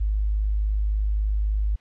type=tone; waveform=sine; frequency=51.8 Hz; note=G#1; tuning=4 cents flat; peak=-20 dBFS; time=0-1.76 s; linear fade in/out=10 ms; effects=white hiss -61 dBFS RMS until 1.8 s + low-pass 3000 Hz 12 dB/octave